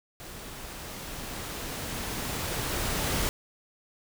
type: noise with level ramp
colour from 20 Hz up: pink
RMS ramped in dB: -43 to -28 dBFS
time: 0.2-3.29 s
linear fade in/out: 0 ms
effects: none